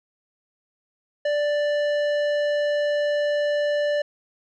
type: tone with tanh clipping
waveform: triangle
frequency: 587.3 Hz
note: D5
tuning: in tune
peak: -22 dBFS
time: 1.25-4.02 s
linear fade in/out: 5 ms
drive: 17 dB
effects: none